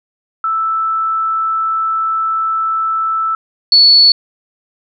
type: tone pair in turn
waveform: sine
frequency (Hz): 1318.5 / 4426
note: E6 / C#8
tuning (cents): 0 / -3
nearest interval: octave + major sixth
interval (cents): 2097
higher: second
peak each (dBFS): -13 / -4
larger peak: second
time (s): 0.44-3.35 / 3.72-4.12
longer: first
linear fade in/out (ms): 2
effects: none